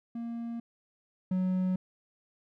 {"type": "tone pair in turn", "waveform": "triangle", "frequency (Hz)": [233.1, 185.01], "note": ["A#3", "F#3"], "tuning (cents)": [0, 0], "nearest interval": "major third", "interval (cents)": 400, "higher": "first", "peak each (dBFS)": [-32, -24], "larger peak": "second", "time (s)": [[0.15, 0.6], [1.31, 1.76]], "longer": "neither", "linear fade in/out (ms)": 5, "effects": []}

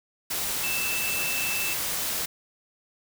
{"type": "tone in noise", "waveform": "sine", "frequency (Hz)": 2649, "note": "E7", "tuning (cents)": 8, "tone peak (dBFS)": -29, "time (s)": [0.63, 1.74], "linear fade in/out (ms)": 10, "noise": "white", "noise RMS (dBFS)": -29, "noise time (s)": [0.3, 2.26], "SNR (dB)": -3, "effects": []}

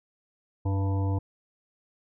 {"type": "harmonic tone with a mistuned harmonic", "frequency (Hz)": 97.9, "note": "G2", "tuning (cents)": -2, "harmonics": [1, 3, 5, 7, 9, 10], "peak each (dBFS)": [-24, -34, -39, -43, -41, -45], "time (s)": [0.65, 1.19], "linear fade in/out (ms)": 10, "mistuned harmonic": 1, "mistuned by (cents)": -42, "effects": []}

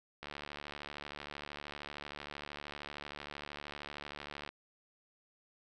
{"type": "click train", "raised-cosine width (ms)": 0.3, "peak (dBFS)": -27, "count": 312, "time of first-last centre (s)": [0.23, 4.49], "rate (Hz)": 73, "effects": []}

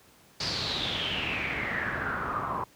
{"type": "noise with low-pass filter sweep", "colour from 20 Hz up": "pink", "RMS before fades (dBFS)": -31, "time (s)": [0.4, 2.64], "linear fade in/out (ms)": 5, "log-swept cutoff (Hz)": [5000, 1000], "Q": 6.7, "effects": ["pink hiss -58 dBFS RMS until 2.75 s", "high-pass 80 Hz 12 dB/octave"]}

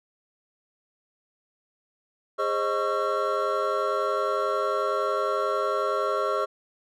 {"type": "tone cluster", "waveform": "triangle", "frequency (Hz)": [411.1, 530, 621, 1109, 1354], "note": ["G#4", "C5", "D#5", "C#6", "E6"], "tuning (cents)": [-18, 22, -3, 0, 46], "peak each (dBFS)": -28, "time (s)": [2.38, 6.46], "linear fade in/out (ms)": 20, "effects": []}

